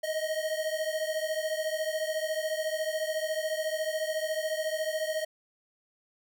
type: beating tone pair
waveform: square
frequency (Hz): 622.3 / 636.3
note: D#5 / D#5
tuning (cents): 0 / +39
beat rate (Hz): 14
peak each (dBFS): -32 / -34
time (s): 0.03-5.25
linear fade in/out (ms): 10
effects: none